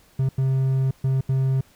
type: tone bursts at uneven times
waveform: triangle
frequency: 132.9 Hz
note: C3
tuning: 27 cents sharp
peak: -16 dBFS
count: 4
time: 0.19-0.29 / 0.38-0.91 / 1.04-1.21 / 1.29-1.61 s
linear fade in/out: 5 ms
effects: pink hiss -56 dBFS RMS until 1.75 s